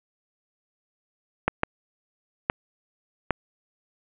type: clicks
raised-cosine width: 0.5 ms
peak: -5 dBFS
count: 4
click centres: 1.48 / 1.634 / 2.499 / 3.307 s
effects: resampled to 8000 Hz + 7-bit